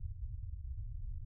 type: low-pass noise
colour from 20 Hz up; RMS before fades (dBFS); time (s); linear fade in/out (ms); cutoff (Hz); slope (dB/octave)
pink; -42; 0-1.25; 10; 110; 48
effects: none